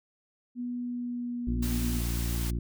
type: tone with pitch glide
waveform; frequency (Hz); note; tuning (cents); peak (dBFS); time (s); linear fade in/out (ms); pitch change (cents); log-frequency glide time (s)
sine; 244.3 to 241.4; B3 to B3; -19 to -39; -31; 0.55-2.01; 50; -20; 0.8-1.41
type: harmonic tone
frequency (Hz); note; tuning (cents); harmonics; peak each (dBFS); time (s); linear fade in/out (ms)
58.27; A#1; 0; 1 / 2 / 3 / 4 / 5 / 6; -29 / -35 / -39 / -41 / -43 / -45; 1.47-2.59; 5
type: noise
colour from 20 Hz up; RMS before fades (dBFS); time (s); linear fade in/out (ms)
white; -39; 1.62-2.51; 10
effects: none